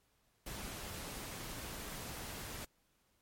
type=noise; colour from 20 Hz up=pink; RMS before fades=-45 dBFS; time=0.46-2.65 s; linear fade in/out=5 ms; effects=pink hiss -75 dBFS RMS until 3.21 s + MP3 64 kbps